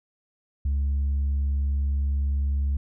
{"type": "tone with tanh clipping", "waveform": "sine", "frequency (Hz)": 69.9, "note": "C#2", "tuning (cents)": 15, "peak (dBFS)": -22, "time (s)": [0.65, 2.77], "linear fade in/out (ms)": 5, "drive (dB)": 1, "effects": []}